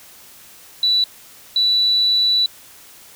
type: tone bursts at uneven times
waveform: sine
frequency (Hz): 3954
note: B7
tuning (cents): +1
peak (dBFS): -13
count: 2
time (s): 0.83-1.04 / 1.56-2.46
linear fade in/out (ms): 2
effects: white hiss -44 dBFS RMS until 3.15 s